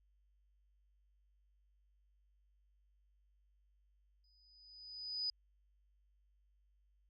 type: tone with exponential growth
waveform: sine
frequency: 4978 Hz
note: D#8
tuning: in tune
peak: -34 dBFS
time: 4.24-5.3 s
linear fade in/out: 2 ms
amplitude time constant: 230 ms
effects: added 50 Hz sine -70 dBFS peak until 7.09 s